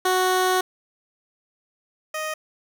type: tone pair in turn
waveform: 15% pulse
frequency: 370 / 622.3 Hz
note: F#4 / D#5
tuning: 0 / 0 cents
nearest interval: major sixth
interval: 900 cents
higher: second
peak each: -12 / -20 dBFS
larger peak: first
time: 0.05-0.61 / 2.14-2.34 s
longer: first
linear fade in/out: 5 ms
effects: none